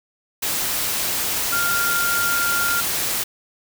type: tone in noise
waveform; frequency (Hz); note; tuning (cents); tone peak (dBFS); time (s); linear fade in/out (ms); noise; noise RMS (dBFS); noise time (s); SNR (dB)
sine; 1396.9; F6; 0; -20; 1.52-2.81; 10; white; -23; 0.42-3.24; 0
effects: none